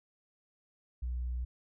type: tone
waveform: sine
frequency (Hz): 61.3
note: B1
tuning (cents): -12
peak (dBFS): -31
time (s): 1.02-1.45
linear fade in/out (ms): 10
effects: tanh soft clip ceiling -30 dBFS